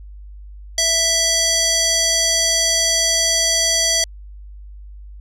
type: tone with band-pass filter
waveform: square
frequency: 659.3 Hz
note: E5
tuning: in tune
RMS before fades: -17 dBFS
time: 0.78-4.04 s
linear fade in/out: 2 ms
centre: 5800 Hz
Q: 2.3
effects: added 50 Hz sine -34 dBFS peak until 5.2 s